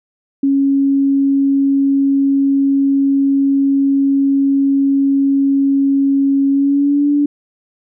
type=tone with pitch glide; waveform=sine; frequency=275.7 to 289.4 Hz; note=C#4 to D4; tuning=-9 to -25 cents; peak=-10 dBFS; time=0.43-7.26 s; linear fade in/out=5 ms; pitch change=+84 cents; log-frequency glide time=6.5-7.09 s; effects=none